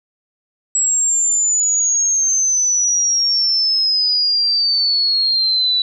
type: exponential sweep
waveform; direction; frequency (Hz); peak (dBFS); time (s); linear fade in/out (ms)
sine; down; 7750 to 3939; -13; 0.75-5.82; 2
effects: none